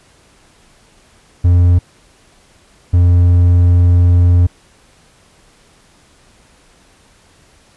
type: tone pair in turn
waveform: triangle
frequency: 88 / 88 Hz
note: F2 / F2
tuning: +14 / +14 cents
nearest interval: unison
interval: 0 cents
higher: neither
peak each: -4 dBFS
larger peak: neither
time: 1.44-1.79 / 2.93-4.47 s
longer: second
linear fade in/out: 10 ms
effects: pink hiss -49 dBFS RMS until 7.76 s + resampled to 24000 Hz